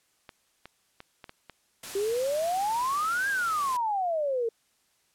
clicks, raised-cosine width 0.3 ms, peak -27 dBFS, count 6, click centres 0.292 / 0.656 / 1.004 / 1.242 / 1.294 / 1.497 s
white noise, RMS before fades -39 dBFS, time 1.83-3.77 s, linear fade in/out 5 ms
sine exponential two-way sweep, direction up then down, 385.7 to 1653 to 444.9 Hz, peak -25 dBFS, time 1.95-4.49 s, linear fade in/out 5 ms, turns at 3.29 s
effects white hiss -69 dBFS RMS until 5.14 s + low-pass 11000 Hz 12 dB/octave

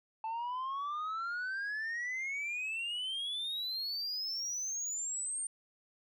sine exponential sweep, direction up, 878 to 8870 Hz, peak -32 dBFS, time 0.24-5.47 s, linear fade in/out 2 ms, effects tanh soft clip ceiling -34 dBFS

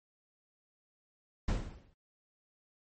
brown noise with exponential decay, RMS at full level -28 dBFS, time 1.48-1.94 s, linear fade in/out 5 ms, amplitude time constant 100 ms, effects MP3 32 kbps

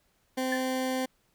20% pulse tone, 259 Hz, C4, 17 cents flat, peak -23 dBFS, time 0.37-1.06 s, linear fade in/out 10 ms
sine tone with exponential decay, 1760 Hz, A6, in tune, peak -25 dBFS, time 0.52-0.66 s, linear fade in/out 5 ms, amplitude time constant 29 ms
effects pink hiss -70 dBFS RMS until 1.34 s

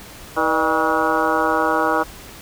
harmonic tone with a mistuned harmonic, 160.2 Hz, E3, 49 cents flat, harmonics 2 / 3 / 4 / 5 / 6 / 7 / 8 / 9, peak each -24 / -24 / -24 / -24 / -24 / -24 / -24 / -24 dBFS, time 0.36-2.04 s, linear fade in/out 20 ms, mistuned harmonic 4, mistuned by -89 cents, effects pink hiss -39 dBFS RMS until 2.41 s

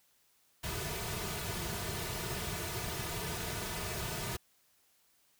pink noise with comb filter, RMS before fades -38 dBFS, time 0.63-4.37 s, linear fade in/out 10 ms, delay 3.7 ms, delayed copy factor -0.75, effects white hiss -70 dBFS RMS until 5.39 s

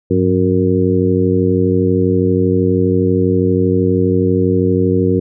harmonic tone with a mistuned harmonic, 92.5 Hz, F#2, in tune, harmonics 1 / 2 / 3 / 4 / 5, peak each -17 / -17 / -17 / -17 / -17 dBFS, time 0.1-5.2 s, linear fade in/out 10 ms, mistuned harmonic 1, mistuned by +120 cents, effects none

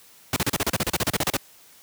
pink noise bursts, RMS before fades -22 dBFS, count 16, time 0.33-1.368 s, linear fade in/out 2 ms, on 33 ms, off 34 ms, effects white hiss -52 dBFS RMS until 1.82 s + high-pass 80 Hz 12 dB/octave

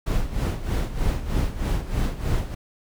brown noise with tremolo, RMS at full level -21 dBFS, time 0.06-2.55 s, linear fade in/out 10 ms, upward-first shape sine, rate 3.2 Hz, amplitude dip 75%, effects none

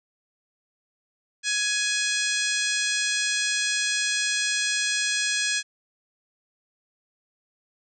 harmonic tone, 836 Hz, G#5, 11 cents sharp, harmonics 2 / 3 / 4 / 5 / 6 / 7 / 8 / 9 / 10, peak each -28 / -30 / -31 / -32 / -33 / -33 / -34 / -35 / -35 dBFS, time 1.43-5.63 s, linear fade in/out 50 ms, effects none

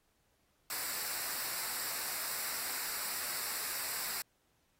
white noise with comb filter, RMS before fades -38 dBFS, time 0.7-4.22 s, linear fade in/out 2 ms, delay 0.31 ms, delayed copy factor -0.65, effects pink hiss -75 dBFS RMS until 4.79 s + AAC 48 kbps

